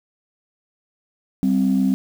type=tone pair together; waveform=sine; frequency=194.33 / 261.6 Hz; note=G3 / C4; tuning=-15 / 0 cents; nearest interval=perfect fourth; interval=515 cents; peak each=-17 dBFS; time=1.43-1.94 s; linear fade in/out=0 ms; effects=tanh soft clip ceiling -9 dBFS + 7-bit